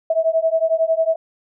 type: beating tone pair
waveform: sine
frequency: 644 / 655 Hz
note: E5 / E5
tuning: -41 / -11 cents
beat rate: 11 Hz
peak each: -18 dBFS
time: 0.1-1.16 s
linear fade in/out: 5 ms
effects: none